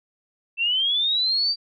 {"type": "linear sweep", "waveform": "sine", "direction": "up", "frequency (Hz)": [2654, 4699], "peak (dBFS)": -19, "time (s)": [0.57, 1.56], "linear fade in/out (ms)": 50, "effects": []}